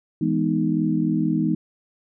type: chord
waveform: sine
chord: E major seventh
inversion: none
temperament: equal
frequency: 164.81 / 207.7 / 246.9 / 311.1 Hz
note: E3 / G#3 / B3 / D#4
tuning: 0 / 0 / 0 / 0 cents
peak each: -24 / -25 / -25 / -23 dBFS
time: 0.21-1.55 s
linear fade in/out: 5 ms
effects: none